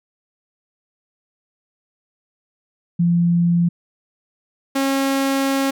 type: tone pair in turn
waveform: sine / sawtooth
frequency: 172 / 272.1 Hz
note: F3 / C#4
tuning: -26 / -32 cents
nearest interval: minor sixth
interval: 794 cents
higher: second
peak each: -13 dBFS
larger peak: neither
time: 2.99-3.69 / 4.75-5.71 s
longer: second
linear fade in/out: 10 ms
effects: none